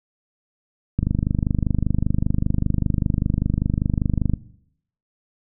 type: click train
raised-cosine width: 5 ms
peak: -7 dBFS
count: 85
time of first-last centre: 0.99-4.337 s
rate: 25.1 Hz
effects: noise-tail reverb RT60 0.7 s tail -18 dB re dry